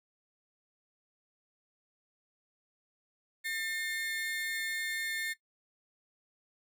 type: tone pair together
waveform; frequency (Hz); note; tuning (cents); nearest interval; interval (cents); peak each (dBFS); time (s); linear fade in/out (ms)
35% pulse; 1801 / 2142; A6 / C7; +40 / +40; minor third; 300; -34 / -36; 3.44-5.34; 20
effects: noise-tail reverb RT60 0.1 s tail -17 dB re dry